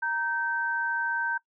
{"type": "tone pair together", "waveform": "sine", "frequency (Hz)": [932.3, 1551.5], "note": ["A#5", "G6"], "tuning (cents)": [0, -18], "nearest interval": "major sixth", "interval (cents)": 882, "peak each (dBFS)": [-31, -27], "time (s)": [0.02, 1.38], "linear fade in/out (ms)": 10, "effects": ["noise-tail reverb RT60 0.1 s tail -22 dB re dry"]}